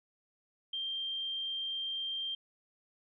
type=tone; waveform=sine; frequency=3172 Hz; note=G7; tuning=20 cents sharp; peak=-34 dBFS; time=0.73-2.35 s; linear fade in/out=5 ms; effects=none